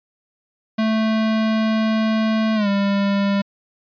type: tone with pitch glide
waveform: square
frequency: 220 to 199.42 Hz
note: A3 to G3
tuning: 0 to +30 cents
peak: -17 dBFS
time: 0.78-3.42 s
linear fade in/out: 10 ms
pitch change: -170 cents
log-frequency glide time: 2.55-2.68 s
effects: resampled to 11025 Hz